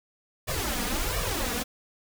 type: noise with flanger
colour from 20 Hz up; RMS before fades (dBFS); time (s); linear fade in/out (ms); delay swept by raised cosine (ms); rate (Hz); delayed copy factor
pink; -29; 0.47-1.64; 20; 1.7 to 4.2; 1.4; +1
effects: none